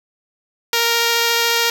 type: tone with vibrato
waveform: 5% pulse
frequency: 466.2 Hz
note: A#4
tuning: in tune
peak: -3 dBFS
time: 0.73-1.7 s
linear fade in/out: 2 ms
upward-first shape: triangle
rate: 14 Hz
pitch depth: 9 cents each way
effects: none